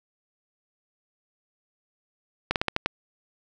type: slowing click train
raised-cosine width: 0.3 ms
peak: -7 dBFS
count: 6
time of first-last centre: 2.51-2.86 s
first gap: 48 ms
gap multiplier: 1.19
effects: none